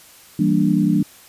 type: chord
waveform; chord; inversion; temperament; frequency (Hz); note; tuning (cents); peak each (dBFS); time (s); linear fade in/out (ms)
sine; E half-diminished seventh; none; equal; 164.81 / 196 / 233.1 / 293.7; E3 / G3 / Bb3 / D4; 0 / 0 / 0 / 0; -20 / -18 / -21 / -19; 0.39-1.03; 5
effects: white hiss -46 dBFS RMS until 1.28 s + resampled to 32000 Hz